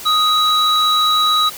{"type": "tone pair together", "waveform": "sine", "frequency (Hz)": [1249, 3897], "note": ["D#6", "B7"], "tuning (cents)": [6, -24], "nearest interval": "octave + minor sixth", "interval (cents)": 1970, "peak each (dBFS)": -13, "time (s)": [0.05, 1.5], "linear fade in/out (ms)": 20, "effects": ["tanh soft clip ceiling -7 dBFS", "white hiss -32 dBFS RMS until 1.57 s"]}